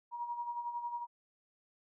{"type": "tone with tremolo", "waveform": "sine", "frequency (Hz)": 953, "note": "A#5", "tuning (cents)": 38, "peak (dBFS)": -34, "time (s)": [0.11, 1.07], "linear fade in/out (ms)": 50, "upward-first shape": "sine", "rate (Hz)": 11, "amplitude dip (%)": 60, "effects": []}